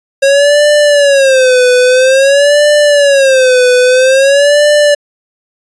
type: tone with vibrato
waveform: square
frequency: 543 Hz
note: C#5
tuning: 36 cents flat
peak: -5 dBFS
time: 0.22-4.95 s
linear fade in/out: 10 ms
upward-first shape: sine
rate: 0.5 Hz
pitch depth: 150 cents each way
effects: resampled to 22050 Hz